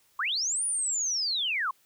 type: linear two-way sweep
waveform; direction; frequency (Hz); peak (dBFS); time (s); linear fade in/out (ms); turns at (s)
sine; up then down; 1000 to 9700 to 1000; -26; 0.19-1.71; 5; 0.65
effects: white hiss -65 dBFS RMS until 1.85 s